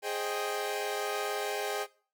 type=chord; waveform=sawtooth; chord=Ab major seventh; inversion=none; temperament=equal with one note detuned; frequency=415.3 / 528.7 / 622.3 / 784 Hz; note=Ab4 / C5 / Eb5 / G5; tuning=0 / +18 / 0 / 0 cents; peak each=-31 / -36 / -35 / -33 dBFS; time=0.02-1.87 s; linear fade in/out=50 ms; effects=noise-tail reverb RT60 0.4 s tail -20 dB re dry